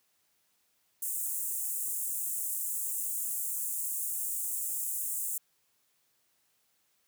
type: high-pass noise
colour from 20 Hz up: pink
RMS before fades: -34 dBFS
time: 1.02-5.38 s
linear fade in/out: 5 ms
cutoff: 7500 Hz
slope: 48 dB/octave
effects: white hiss -73 dBFS RMS until 7.07 s + high-pass 60 Hz 12 dB/octave